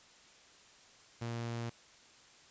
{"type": "tone", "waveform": "sawtooth", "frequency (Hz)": 117.1, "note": "A#2", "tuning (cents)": 8, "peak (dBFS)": -33, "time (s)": [1.21, 1.7], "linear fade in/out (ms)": 10, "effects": ["white hiss -60 dBFS RMS until 2.5 s", "resampled to 16000 Hz"]}